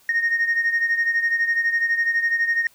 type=beating tone pair; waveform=sine; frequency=1852 / 1864 Hz; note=A#6 / A#6; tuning=-12 / -1 cents; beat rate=12 Hz; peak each=-18 / -23 dBFS; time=0.09-2.67 s; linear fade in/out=2 ms; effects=tanh soft clip ceiling -14 dBFS + white hiss -56 dBFS RMS until 2.74 s